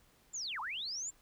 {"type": "linear two-way sweep", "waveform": "sine", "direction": "down then up", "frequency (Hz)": [7450, 830.6, 7450], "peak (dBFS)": -37, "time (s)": [0.33, 1.11], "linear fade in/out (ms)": 20, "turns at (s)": 0.6, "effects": ["pink hiss -67 dBFS RMS until 1.21 s"]}